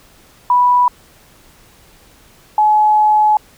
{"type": "tone pair in turn", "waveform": "sine", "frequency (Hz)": [984, 850.9], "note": ["B5", "G#5"], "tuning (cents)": [-7, 42], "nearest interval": "minor third", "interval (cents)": 251, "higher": "first", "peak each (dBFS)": -8, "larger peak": "neither", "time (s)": [[0.5, 0.88], [2.58, 3.37]], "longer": "second", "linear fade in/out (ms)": 2, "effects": ["pink hiss -47 dBFS RMS until 3.57 s"]}